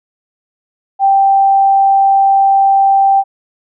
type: tone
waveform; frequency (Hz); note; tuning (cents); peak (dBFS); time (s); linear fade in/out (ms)
sine; 784; G5; 0; -6; 0.99-3.24; 50
effects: none